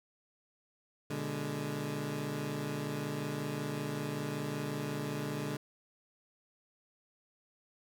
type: chord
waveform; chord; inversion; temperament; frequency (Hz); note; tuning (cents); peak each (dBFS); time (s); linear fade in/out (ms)
20% pulse; G# diminished; first; equal with one note detuned; 121.42 / 146.83 / 207.7; B2 / D3 / G#3; -29 / 0 / 0; -38 / -32 / -36; 1.1-5.57; 5
effects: none